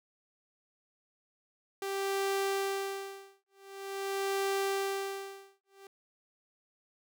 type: tone with tremolo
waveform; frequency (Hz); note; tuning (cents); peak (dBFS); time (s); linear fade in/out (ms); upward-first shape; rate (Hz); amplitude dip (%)
sawtooth; 392; G4; 0; -25; 1.82-5.87; 2; sine; 0.46; 100
effects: none